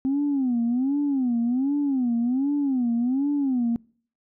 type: tone with vibrato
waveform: sine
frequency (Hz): 260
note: C4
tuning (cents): -11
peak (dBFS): -19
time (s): 0.05-3.76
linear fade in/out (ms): 0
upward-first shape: sine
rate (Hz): 1.3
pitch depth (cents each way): 190
effects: noise-tail reverb RT60 0.5 s tail -25 dB re dry + tanh soft clip ceiling -17 dBFS